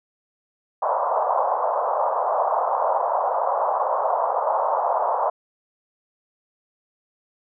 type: band-pass noise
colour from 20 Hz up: pink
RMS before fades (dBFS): -22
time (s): 0.82-5.3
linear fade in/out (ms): 5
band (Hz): 560 to 1100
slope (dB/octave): 48
effects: none